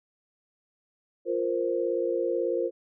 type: chord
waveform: sine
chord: F suspended fourth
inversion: none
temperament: just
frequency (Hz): 349.2 / 465.6 / 523.8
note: F4 / Bb4 / C5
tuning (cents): 0 / -2 / +2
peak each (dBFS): -29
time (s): 1.25-2.71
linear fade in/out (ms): 50
effects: none